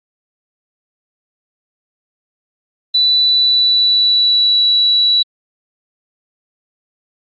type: tone with pitch glide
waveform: sine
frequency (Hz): 3975 to 3929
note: B7 to B7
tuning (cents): +10 to -10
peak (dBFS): -9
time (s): 2.94-5.23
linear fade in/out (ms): 10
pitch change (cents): -20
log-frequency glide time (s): 3.23-4.63
effects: Opus 32 kbps